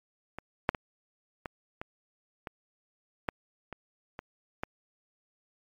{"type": "clicks", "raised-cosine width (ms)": 0.5, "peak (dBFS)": [-23, -7, -20, -20, -22, -22, -13, -24, -23, -17], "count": 10, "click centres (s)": [0.386, 0.691, 0.748, 1.458, 1.815, 2.472, 3.288, 3.727, 4.191, 4.635], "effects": ["MP3 96 kbps"]}